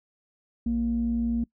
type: tone pair together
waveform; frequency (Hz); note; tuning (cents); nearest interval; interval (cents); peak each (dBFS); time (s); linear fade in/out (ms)
sine; 58.2 / 232.8; A#1 / A#3; -2 / -2; 2 octaves; 2400; -31 / -23; 0.66-1.44; 5
effects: noise-tail reverb RT60 0.1 s tail -23 dB re dry + tanh soft clip ceiling -17 dBFS